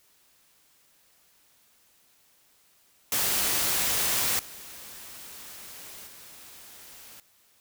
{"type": "noise with level steps", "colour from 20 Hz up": "white", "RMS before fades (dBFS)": [-26, -44, -48], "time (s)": [3.12, 7.2], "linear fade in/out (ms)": 2, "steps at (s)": [4.39, 6.07], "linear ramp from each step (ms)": 2, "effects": ["white hiss -63 dBFS RMS until 7.6 s"]}